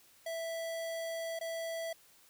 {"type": "tone with dropouts", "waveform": "square", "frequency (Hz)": 659.3, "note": "E5", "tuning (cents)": 0, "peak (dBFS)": -37, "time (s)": [0.26, 1.93], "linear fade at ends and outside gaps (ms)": 5, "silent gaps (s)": [1.391, 1.41], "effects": ["white hiss -63 dBFS RMS until 2.29 s"]}